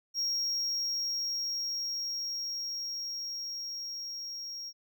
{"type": "tone with level ramp", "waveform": "triangle", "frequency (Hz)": 5588, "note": "F8", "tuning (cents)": 0, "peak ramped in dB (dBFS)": [-27, -37], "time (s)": [0.14, 4.73], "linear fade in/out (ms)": 50, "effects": []}